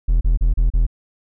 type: tone bursts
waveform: triangle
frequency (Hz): 41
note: E1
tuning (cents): -9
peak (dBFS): -10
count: 5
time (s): 0.08-0.866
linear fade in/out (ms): 10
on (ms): 130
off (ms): 34
effects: none